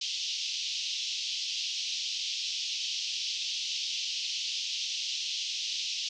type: band-pass noise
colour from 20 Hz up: pink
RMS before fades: -34 dBFS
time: 0.01-6.09 s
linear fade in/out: 5 ms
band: 2800 to 6000 Hz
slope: 48 dB/octave
effects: none